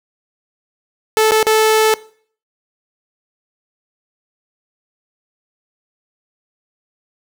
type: tone with dropouts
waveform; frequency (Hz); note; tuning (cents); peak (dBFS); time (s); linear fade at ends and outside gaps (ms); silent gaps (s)
sawtooth; 436.8; A4; -13; -6; 1.17-1.94; 0; 1.309-1.319 / 1.429-1.468
effects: noise-tail reverb RT60 0.5 s tail -20 dB re dry